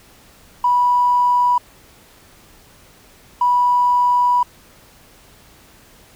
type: tone bursts at uneven times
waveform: triangle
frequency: 980 Hz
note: B5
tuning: 14 cents flat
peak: -8 dBFS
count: 2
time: 0.64-1.58 / 3.41-4.43 s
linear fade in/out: 5 ms
effects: tanh soft clip ceiling -10 dBFS + pink hiss -48 dBFS RMS until 6.15 s